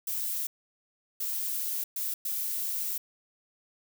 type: noise bursts at uneven times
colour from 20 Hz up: violet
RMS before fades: -32 dBFS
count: 4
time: 0.07-0.47 / 1.2-1.84 / 1.96-2.14 / 2.25-2.98 s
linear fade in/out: 5 ms
effects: none